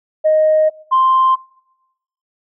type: tone pair in turn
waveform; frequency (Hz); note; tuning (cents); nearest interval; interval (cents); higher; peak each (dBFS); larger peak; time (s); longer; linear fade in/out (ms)
sine; 622.3 / 1046.6; D#5 / C6; 0 / 0; major sixth; 900; second; -8; neither; 0.24-0.7 / 0.91-1.36; first; 20
effects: noise-tail reverb RT60 0.9 s tail -24 dB re dry + tanh soft clip ceiling -5 dBFS